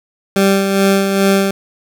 20% pulse tone with tremolo, 195.7 Hz, G3, 3 cents flat, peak -4 dBFS, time 0.36-1.51 s, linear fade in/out 2 ms, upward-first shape sine, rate 2.4 Hz, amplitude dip 45%, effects none

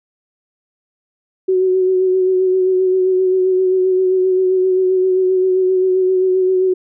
sine tone with vibrato, 372.6 Hz, F#4, 12 cents sharp, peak -11 dBFS, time 1.48-6.74 s, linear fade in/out 10 ms, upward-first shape sine, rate 7.6 Hz, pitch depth 24 cents each way, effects none

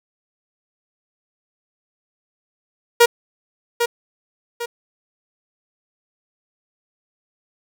sawtooth tone with echo, 473.4 Hz, A#4, 27 cents sharp, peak -4 dBFS, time 3-3.06 s, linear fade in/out 10 ms, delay 800 ms, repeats 2, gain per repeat -8 dB, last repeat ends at 4.66 s, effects none

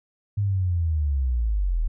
sine linear sweep, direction down, 103.83 to 36.71 Hz, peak -20 dBFS, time 0.37-1.88 s, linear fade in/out 10 ms, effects none

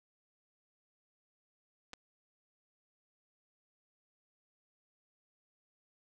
clicks, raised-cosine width 0.2 ms, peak -29 dBFS, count 2, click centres 1.933 / 1.937 s, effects none

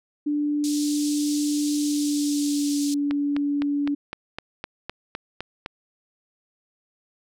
sine tone with pitch glide, 294.2 to 287.1 Hz, D4 to D4, +3 to -39 cents, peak -21 dBFS, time 0.26-3.95 s, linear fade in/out 10 ms, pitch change -42 cents, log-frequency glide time 1.76-2.91 s
white band-pass noise, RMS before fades -34 dBFS, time 0.64-2.94 s, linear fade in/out 0 ms, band 3800 to 8700 Hz, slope 24 dB/octave
click train, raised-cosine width 0.3 ms, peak -15 dBFS, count 11, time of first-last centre 3.11-5.661 s, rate 3.92 Hz
effects none

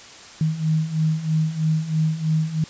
sine beating tone pair, 155.56 / 158.66 Hz, D#3 / D#3, 0 / +34 cents, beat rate 3.1 Hz, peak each -24 / -20 dBFS, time 0.41-2.64 s, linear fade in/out 2 ms, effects white hiss -42 dBFS RMS until 2.69 s + resampled to 16000 Hz

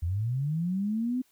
sine linear sweep, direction up, 79 to 259.1 Hz, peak -26 dBFS, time 0.02-1.22 s, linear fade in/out 10 ms, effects white hiss -67 dBFS RMS until 1.31 s

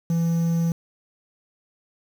triangle tone with quantisation, 167.1 Hz, E3, 24 cents sharp, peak -17 dBFS, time 0.1-0.72 s, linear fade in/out 2 ms, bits 7, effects none

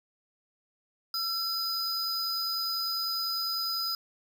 square tone pair together, 1341 / 4985 Hz, E6 / D#8, +29 / +2 cents, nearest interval octave + major seventh, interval 2273 cents, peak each -38 / -30 dBFS, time 1.14-3.95 s, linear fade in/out 2 ms, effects none

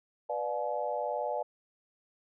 sine chord, B diminished seventh, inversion none, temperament just, 493.9 / 592.7 / 711.2 / 853.4 Hz, B4 / D5 / F5 / Ab5, 0 / +16 / +31 / +47 cents, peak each -37 / -34 / -37 / -36 dBFS, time 0.29-1.43 s, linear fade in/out 10 ms, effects none

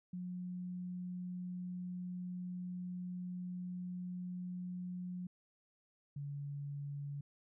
sine tone pair in turn, 180.1 / 142.64 Hz, F#3 / C#3, -46 / +50 cents, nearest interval major third, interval 404 cents, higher first, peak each -40 / -40 dBFS, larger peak neither, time 0.13-5.27 / 6.16-7.21 s, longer first, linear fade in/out 5 ms, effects none

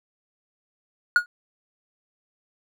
triangle tone with exponential decay, 1442 Hz, F#6, 45 cents flat, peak -8 dBFS, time 1.16-1.26 s, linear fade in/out 1 ms, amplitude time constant 21 ms, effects none

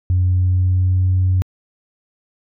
sine tone with pitch glide, 90.9 to 92.44 Hz, F#2 to F#2, -30 to -1 cents, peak -11 dBFS, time 0.1-1.42 s, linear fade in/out 0 ms, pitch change +29 cents, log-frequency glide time 0.22-1.09 s, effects tanh soft clip ceiling -9 dBFS

